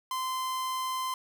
45% pulse tone, 1035 Hz, C6, 19 cents flat, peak -30 dBFS, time 0.11-1.14 s, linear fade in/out 2 ms, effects none

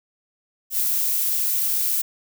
violet noise with ADSR envelope, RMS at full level -20 dBFS, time 0.7-2.02 s, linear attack 91 ms, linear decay 18 ms, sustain -2 dB, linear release 10 ms, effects none

